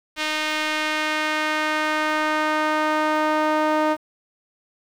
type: tone with band-pass filter sweep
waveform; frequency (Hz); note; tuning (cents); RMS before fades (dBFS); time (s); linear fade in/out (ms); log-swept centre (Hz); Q
sawtooth; 307.8; D#4; -19; -22; 0.16-3.97; 50; 2800 to 840; 1.1
effects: 8-bit